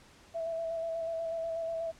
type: tone with vibrato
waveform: sine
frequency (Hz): 659.3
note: E5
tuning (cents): 0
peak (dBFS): -32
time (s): 0.34-1.92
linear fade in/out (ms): 20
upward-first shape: square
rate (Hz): 8.2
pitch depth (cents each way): 18
effects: pink hiss -58 dBFS RMS until 1.99 s + low-pass 8000 Hz 12 dB/octave